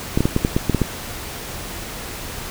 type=clicks; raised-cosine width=3 ms; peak=-3 dBFS; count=9; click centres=0.175 / 0.206 / 0.255 / 0.364 / 0.449 / 0.565 / 0.697 / 0.747 / 0.817 s; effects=pink hiss -31 dBFS RMS until 2.5 s